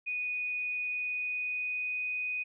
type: tone with pitch glide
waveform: sine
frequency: 2477 to 2491 Hz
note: D#7 to D#7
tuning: -8 to +1 cents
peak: -31 dBFS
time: 0.06-2.44 s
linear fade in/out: 20 ms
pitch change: +9 cents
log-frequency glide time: 0.79-2.04 s
effects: none